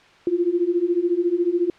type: beating tone pair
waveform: sine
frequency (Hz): 340 / 354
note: F4 / F4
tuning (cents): -46 / +23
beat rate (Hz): 14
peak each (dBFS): -22 / -20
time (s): 0.27-1.7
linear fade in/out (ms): 2
effects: white hiss -51 dBFS RMS until 1.78 s + low-pass 3000 Hz 12 dB/octave